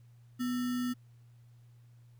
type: tone with sample-and-hold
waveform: sine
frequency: 246.9 Hz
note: B3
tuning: in tune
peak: -30 dBFS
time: 0.39-0.94 s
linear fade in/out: 20 ms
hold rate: 1575 Hz
effects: added 119 Hz sine -55 dBFS peak until 2.19 s + pink hiss -74 dBFS RMS until 2.19 s